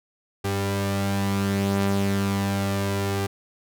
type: tone pair together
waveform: sawtooth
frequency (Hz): 98.72 / 197.8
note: G2 / G3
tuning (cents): +13 / +16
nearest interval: octave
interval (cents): 1203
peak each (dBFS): -21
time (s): 0.44-3.27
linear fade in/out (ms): 10
effects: none